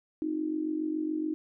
sine tone with amplitude modulation, 311.1 Hz, D#4, in tune, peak -25 dBFS, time 0.22-1.34 s, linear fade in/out 0 ms, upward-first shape sine, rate 47.1 Hz, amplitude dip 75%, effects none

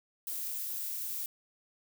violet noise, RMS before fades -37 dBFS, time 0.27-1.26 s, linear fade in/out 2 ms, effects none

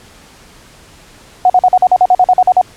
sine tone bursts, 733 Hz, F#5, 16 cents flat, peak -4 dBFS, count 13, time 1.45-2.614 s, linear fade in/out 2 ms, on 48 ms, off 45 ms, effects pink hiss -41 dBFS RMS until 2.76 s + low-pass 10000 Hz 12 dB/octave

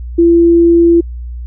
sine tone, 338.7 Hz, E4, 47 cents sharp, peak -4 dBFS, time 0.18-1.01 s, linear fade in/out 10 ms, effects added 60 Hz sine -21 dBFS peak until 1.46 s

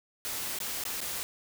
white noise with dropouts, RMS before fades -35 dBFS, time 0.25-1.23 s, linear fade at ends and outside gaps 0 ms, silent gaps 0.587-0.602 / 0.838-0.852 / 1.005-1.014 s, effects none

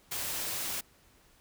white noise, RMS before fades -35 dBFS, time 0.11-0.81 s, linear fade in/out 10 ms, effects pink hiss -63 dBFS RMS until 1.4 s

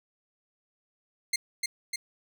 15% pulse tone with echo, 2105 Hz, C7, 10 cents sharp, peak -18 dBFS, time 1.33-1.36 s, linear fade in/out 5 ms, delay 300 ms, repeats 2, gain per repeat -3 dB, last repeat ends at 1.96 s, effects none

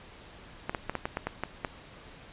clicks, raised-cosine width 0.5 ms, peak -15 dBFS, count 9, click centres 0.695 / 0.748 / 0.896 / 0.953 / 1.055 / 1.171 / 1.27 / 1.436 / 1.648 s, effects pink hiss -50 dBFS RMS until 2.32 s + resampled to 8000 Hz

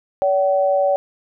sine tone pair together, 570 / 761.4 Hz, C#5 / F#5, +48 / +49 cents, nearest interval perfect fourth, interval 501 cents, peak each -15 / -20 dBFS, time 0.22-0.96 s, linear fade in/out 0 ms, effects none

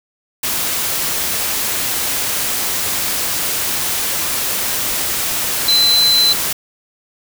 sine tone in noise, 4050 Hz, B7, 43 cents sharp, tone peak -10 dBFS, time 5.68-6.33 s, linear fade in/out 5 ms, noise white, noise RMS -19 dBFS, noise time 0.43-6.53 s, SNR +6 dB, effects none

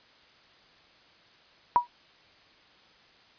sine tone with exponential decay, 966 Hz, B5, 39 cents flat, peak -13 dBFS, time 1.76-1.87 s, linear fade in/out 0 ms, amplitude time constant 23 ms, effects white hiss -58 dBFS RMS until 3.38 s + resampled to 11025 Hz

